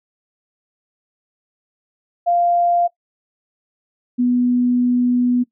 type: tone pair in turn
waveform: sine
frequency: 696 / 246.1 Hz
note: F5 / B3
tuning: -6 / -6 cents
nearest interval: octave + tritone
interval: 1800 cents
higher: first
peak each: -13 dBFS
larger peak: neither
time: 2.26-2.88 / 4.18-5.44 s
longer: second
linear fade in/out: 20 ms
effects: noise-tail reverb RT60 0.1 s tail -19 dB re dry